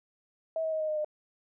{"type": "tone with pitch steps", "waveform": "sine", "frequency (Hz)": [646, 637.8, 629.8, 621.8, 614, 606.2], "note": ["E5", "D#5", "D#5", "D#5", "D#5", "D#5"], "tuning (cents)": [-35, 43, 21, -1, -23, -45], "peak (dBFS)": -28, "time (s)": [0.56, 1.046], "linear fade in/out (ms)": 2, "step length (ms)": 81, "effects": []}